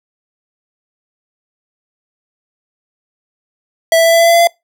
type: tone with pitch steps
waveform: square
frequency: 657 / 660.8 / 664.6 / 668.5 / 672.4 / 676.3 / 680.2 / 684.1 Hz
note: E5 / E5 / E5 / E5 / E5 / E5 / F5 / F5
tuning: -6 / +4 / +14 / +24 / +34 / +44 / -46 / -36 cents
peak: -7 dBFS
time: 3.92-4.472 s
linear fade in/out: 2 ms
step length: 69 ms
effects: noise-tail reverb RT60 0.2 s tail -25 dB re dry